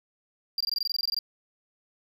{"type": "tone bursts", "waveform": "triangle", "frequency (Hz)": 4759, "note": "D8", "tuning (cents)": 22, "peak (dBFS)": -24, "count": 14, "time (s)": [0.58, 1.19], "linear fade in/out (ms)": 2, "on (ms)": 25, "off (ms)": 20, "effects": []}